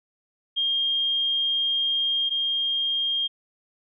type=tone pair in turn; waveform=sine; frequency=3219 / 3219 Hz; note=G7 / G7; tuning=+45 / +45 cents; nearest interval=unison; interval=0 cents; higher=neither; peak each=-21 / -22 dBFS; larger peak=first; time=0.56-2.3 / 2.3-3.28 s; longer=first; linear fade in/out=20 ms; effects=none